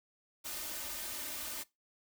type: noise with comb filter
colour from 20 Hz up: white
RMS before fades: -41 dBFS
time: 0.44-1.64 s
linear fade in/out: 20 ms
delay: 3.3 ms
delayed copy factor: +0.9
effects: noise-tail reverb RT60 0.2 s tail -20 dB re dry